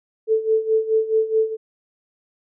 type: tone with tremolo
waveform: sine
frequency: 440.8 Hz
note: A4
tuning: 3 cents sharp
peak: -13 dBFS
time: 0.27-1.57 s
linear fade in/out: 50 ms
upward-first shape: sine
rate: 4.7 Hz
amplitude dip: 80%
effects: none